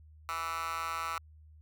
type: tone with high-pass filter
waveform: 10% pulse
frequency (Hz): 164.7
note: E3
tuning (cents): -1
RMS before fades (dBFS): -36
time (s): 0.29-1.18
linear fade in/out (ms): 0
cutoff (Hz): 1300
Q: 6.6
effects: added 77 Hz sine -53 dBFS peak until 1.61 s